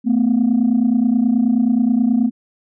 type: tone pair together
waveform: sine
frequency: 222.7 / 252.1 Hz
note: A3 / B3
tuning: +21 / +36 cents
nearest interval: major second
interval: 215 cents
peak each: -14 dBFS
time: 0.04-2.31 s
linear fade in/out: 50 ms
effects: tanh soft clip ceiling -8 dBFS